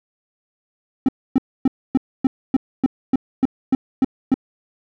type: tone bursts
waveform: triangle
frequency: 262.7 Hz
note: C4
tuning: 7 cents sharp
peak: -9 dBFS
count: 12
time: 1.06-4.342 s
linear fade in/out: 2 ms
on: 26 ms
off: 270 ms
effects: none